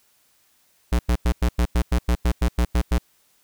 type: tone bursts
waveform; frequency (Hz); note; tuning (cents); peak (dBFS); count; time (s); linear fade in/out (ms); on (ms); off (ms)
square; 60; B1; -49; -17; 13; 0.92-2.982; 5; 70; 96
effects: white hiss -62 dBFS RMS until 3.43 s